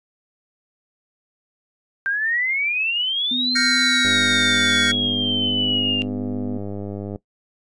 sine exponential two-way sweep, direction up then down, 1568 to 4186 to 2783 Hz, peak -19 dBFS, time 2.06-6.02 s, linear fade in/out 0 ms, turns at 3.55 s
sine tone with vibrato, 247.5 Hz, B3, 4 cents sharp, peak -25 dBFS, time 3.31-6.58 s, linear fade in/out 5 ms, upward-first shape triangle, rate 0.48 Hz, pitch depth 36 cents each way
square chord, G half-diminished seventh, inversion third, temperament equal with one note detuned, 1403.4 / 1568 / 1864.7 / 2217 Hz, F6 / G6 / Bb6 / Db7, +8 / 0 / 0 / 0 cents, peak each -25 dBFS, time 3.55-4.92 s, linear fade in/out 10 ms
click train, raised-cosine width 2 ms, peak -18 dBFS, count 315, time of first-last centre 4.05-7.159 s, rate 101 Hz
effects noise-tail reverb RT60 0.1 s tail -18 dB re dry + resampled to 22050 Hz

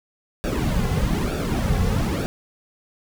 brown noise with flanger, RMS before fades -22 dBFS, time 0.44-2.26 s, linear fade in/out 0 ms, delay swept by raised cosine 0.96 to 3.26 ms, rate 1.1 Hz, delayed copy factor -0.75, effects none

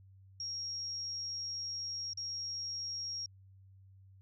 sine tone with dropouts, 5588 Hz, F8, in tune, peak -37 dBFS, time 0.4-3.26 s, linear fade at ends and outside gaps 2 ms, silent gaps 2.134-2.173 s, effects added 96 Hz sine -56 dBFS peak until 4.21 s

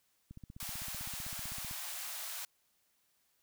click train, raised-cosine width 5 ms, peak -36 dBFS, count 23, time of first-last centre 0.31-1.711 s, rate 15.7 Hz
white high-pass noise, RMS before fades -42 dBFS, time 0.6-2.45 s, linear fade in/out 2 ms, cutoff 600 Hz, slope 48 dB/octave
effects white hiss -75 dBFS RMS until 3.42 s

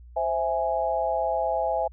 sine chord, C augmented, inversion none, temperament equal, 523.3 / 659.3 / 830.6 Hz, C5 / E5 / G#5, 0 / 0 / 0 cents, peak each -29 / -26 / -27 dBFS, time 0.16-1.88 s, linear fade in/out 10 ms, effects added 60 Hz sine -44 dBFS peak until 1.92 s

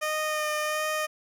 15% pulse tone with vibrato, 612 Hz, D#5, 29 cents flat, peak -20 dBFS, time 0.01-1.07 s, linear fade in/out 20 ms, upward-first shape sine, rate 1.4 Hz, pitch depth 16 cents each way, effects none

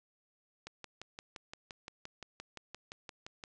click train, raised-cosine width 0.2 ms, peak -27 dBFS, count 17, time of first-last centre 0.67-3.438 s, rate 5.78 Hz, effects resampled to 22050 Hz

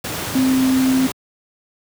sine tone in noise, 261.2 Hz, C4, 3 cents flat, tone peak -13 dBFS, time 0.35-1.07 s, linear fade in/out 5 ms, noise pink, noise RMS -25 dBFS, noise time 0.04-1.12 s, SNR +9 dB, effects high-pass 100 Hz 12 dB/octave

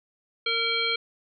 harmonic tone with a mistuned harmonic, 460 Hz, A#4, 23 cents flat, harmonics 1 / 3 / 5 / 7 / 9, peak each -33 / -32 / -28 / -28 / -30 dBFS, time 0.46-0.96 s, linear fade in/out 5 ms, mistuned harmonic 9, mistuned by +15 cents, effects none

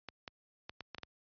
clicks, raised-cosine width 0.2 ms, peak -25 dBFS, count 7, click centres 0.087 / 0.278 / 0.695 / 0.807 / 0.947 / 0.983 / 1.033 s, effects high-pass 60 Hz 12 dB/octave + resampled to 11025 Hz

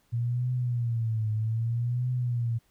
sine tone with vibrato, 116.54 Hz, A#2, in tune, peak -25 dBFS, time 0.12-2.59 s, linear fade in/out 20 ms, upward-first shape triangle, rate 0.63 Hz, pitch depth 140 cents each way, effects pink hiss -68 dBFS RMS until 2.7 s

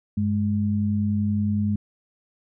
sine tone pair together, 98 / 208.6 Hz, G2 / G#3, 0 / +8 cents, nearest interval octave + minor second, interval 1308 cents, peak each -24 / -22 dBFS, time 0.17-1.76 s, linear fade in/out 5 ms, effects none

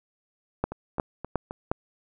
two click trains, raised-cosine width 1 ms, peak -10 / -20 dBFS, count 4 / 4, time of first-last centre 0.64-1.715 / 0.72-1.509 s, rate 2.79 / 3.8 Hz, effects none

